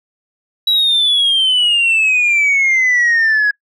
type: exponential sweep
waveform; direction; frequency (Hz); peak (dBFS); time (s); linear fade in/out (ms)
sine; down; 3912 to 1661.2; -8; 0.67-3.51; 5
effects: noise-tail reverb RT60 0.1 s tail -25 dB re dry + tanh soft clip ceiling -8 dBFS